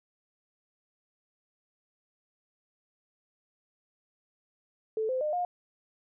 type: tone with pitch steps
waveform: sine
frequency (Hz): 438.6 / 515.6 / 606.1 / 712.5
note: A4 / C5 / D#5 / F5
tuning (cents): -6 / -26 / -46 / +34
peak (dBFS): -27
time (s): 4.97-5.45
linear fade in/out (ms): 2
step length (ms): 120
effects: none